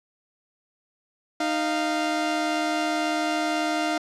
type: tone pair together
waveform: sawtooth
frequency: 308.9 / 696 Hz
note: D#4 / F5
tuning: -12 / -6 cents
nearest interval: octave + major second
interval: 1406 cents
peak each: -22 dBFS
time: 1.4-3.98 s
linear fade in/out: 5 ms
effects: low-pass 7000 Hz 12 dB/octave